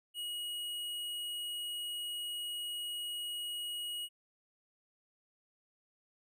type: tone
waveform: square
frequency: 2900 Hz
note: F#7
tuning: 35 cents flat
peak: -38 dBFS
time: 0.14-4.09 s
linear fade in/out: 50 ms
effects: none